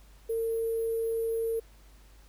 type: tone with sample-and-hold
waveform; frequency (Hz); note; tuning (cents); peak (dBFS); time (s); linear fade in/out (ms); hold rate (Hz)
sine; 453.8; A#4; -47; -27; 0.29-1.6; 10; 11025
effects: added 50 Hz sine -53 dBFS peak until 2.28 s + pink hiss -61 dBFS RMS until 2.28 s